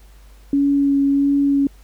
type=tone with vibrato; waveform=sine; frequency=280 Hz; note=C#4; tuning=18 cents sharp; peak=-13 dBFS; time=0.53-1.67 s; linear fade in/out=2 ms; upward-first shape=sine; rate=1.5 Hz; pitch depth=12 cents each way; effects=added 50 Hz sine -42 dBFS peak until 1.83 s + pink hiss -54 dBFS RMS until 1.83 s